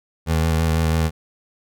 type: tone with vibrato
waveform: 25% pulse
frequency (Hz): 80.6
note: E2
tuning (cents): -38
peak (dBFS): -13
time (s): 0.26-1.11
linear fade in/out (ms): 50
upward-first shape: square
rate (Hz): 6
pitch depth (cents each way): 19
effects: none